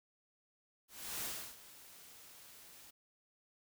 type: noise with ADSR envelope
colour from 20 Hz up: white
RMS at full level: -40 dBFS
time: 0.88-2.91 s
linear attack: 340 ms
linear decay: 330 ms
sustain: -17 dB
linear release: 12 ms
effects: none